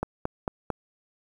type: click train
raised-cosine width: 1 ms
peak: -13 dBFS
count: 4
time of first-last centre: 0.03-0.703 s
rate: 4.46 Hz
effects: 8-bit